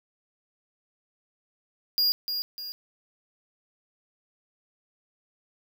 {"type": "tone with echo", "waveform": "square", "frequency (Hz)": 4839, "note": "D#8", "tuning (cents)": -49, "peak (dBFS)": -21, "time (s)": [1.98, 2.12], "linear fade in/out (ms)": 0, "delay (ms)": 300, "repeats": 2, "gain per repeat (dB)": -7, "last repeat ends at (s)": 2.72, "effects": ["9-bit"]}